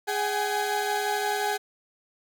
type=tone cluster; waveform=30% pulse; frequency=414.2 / 762 / 834 Hz; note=G#4 / G5 / G#5; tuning=-5 / -49 / +7 cents; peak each=-27 dBFS; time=0.07-1.58 s; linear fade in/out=20 ms; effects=none